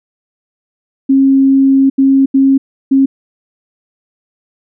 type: tone bursts at uneven times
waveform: sine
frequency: 270.3 Hz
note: C#4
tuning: 44 cents flat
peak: -5 dBFS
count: 4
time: 1.09-1.9 / 1.98-2.26 / 2.34-2.58 / 2.91-3.06 s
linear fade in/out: 10 ms
effects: none